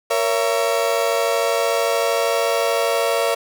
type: chord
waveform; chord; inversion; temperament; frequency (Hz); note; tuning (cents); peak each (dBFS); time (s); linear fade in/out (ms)
35% pulse; A# diminished; none; just; 466.2 / 559.4 / 671.3; A#4 / C#5 / E5; 0 / +16 / +31; -20; 0.1-3.35; 10
effects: none